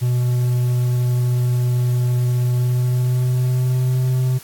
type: tone with pitch glide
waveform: triangle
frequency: 123.47 to 128.12 Hz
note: B2 to C3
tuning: 0 to -36 cents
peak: -13 dBFS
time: 0.01-4.39 s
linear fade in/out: 20 ms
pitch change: +64 cents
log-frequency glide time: 2.47-4.05 s
effects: white hiss -41 dBFS RMS until 4.43 s + AAC 64 kbps